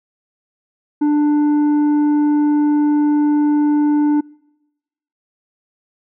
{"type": "tone with tanh clipping", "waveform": "sine", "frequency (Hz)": 295.9, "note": "D4", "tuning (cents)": 13, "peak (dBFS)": -13, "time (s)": [1.01, 4.21], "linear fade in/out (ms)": 10, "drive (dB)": 6, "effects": ["noise-tail reverb RT60 1.0 s tail -26 dB re dry"]}